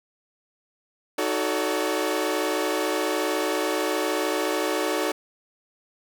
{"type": "chord", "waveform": "sawtooth", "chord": "D# half-diminished seventh", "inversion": "none", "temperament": "equal with one note detuned", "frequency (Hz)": [311.1, 370, 440, 568.6], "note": ["D#4", "F#4", "A4", "C#5"], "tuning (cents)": [0, 0, 0, 44], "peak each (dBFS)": -25, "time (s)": [1.18, 5.12], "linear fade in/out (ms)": 5, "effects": []}